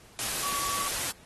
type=tone in noise; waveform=sine; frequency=1137 Hz; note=C#6; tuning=44 cents sharp; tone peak=-32 dBFS; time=0.43-0.88 s; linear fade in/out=0 ms; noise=white; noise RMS=-31 dBFS; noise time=0.19-1.11 s; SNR=-4 dB; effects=pink hiss -55 dBFS RMS until 1.25 s + AAC 32 kbps